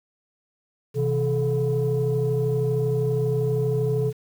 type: tone cluster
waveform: sine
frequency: 128.8 / 161.5 / 432.2 Hz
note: C3 / E3 / A4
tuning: -27 / -35 / -31 cents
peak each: -22 / -28 / -22 dBFS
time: 0.94-4.13 s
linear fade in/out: 50 ms
effects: tanh soft clip ceiling -15 dBFS + 8-bit